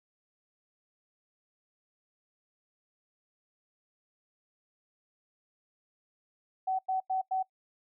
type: tone bursts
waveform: sine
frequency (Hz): 756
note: F#5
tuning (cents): +37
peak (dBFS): -27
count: 4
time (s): 6.67-7.429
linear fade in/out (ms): 10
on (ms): 120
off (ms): 93
effects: noise-tail reverb RT60 0.1 s tail -22 dB re dry